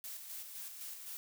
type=noise with tremolo; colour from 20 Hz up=blue; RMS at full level=-45 dBFS; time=0.04-1.17 s; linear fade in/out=0 ms; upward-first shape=square; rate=3.9 Hz; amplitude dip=40%; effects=none